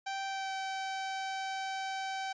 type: tone with pitch glide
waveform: sawtooth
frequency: 780 to 770.2 Hz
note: G5 to G5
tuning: -9 to -31 cents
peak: -31 dBFS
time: 0.06-2.33 s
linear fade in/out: 10 ms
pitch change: -22 cents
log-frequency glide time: 0.26-0.52 s
effects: resampled to 16000 Hz